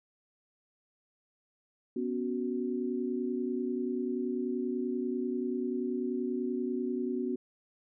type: chord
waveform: sine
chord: B suspended second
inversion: none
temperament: equal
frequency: 246.9 / 277.2 / 370 Hz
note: B3 / C#4 / F#4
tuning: 0 / 0 / 0 cents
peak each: -33 / -37 / -34 dBFS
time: 1.96-7.36 s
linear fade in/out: 5 ms
effects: none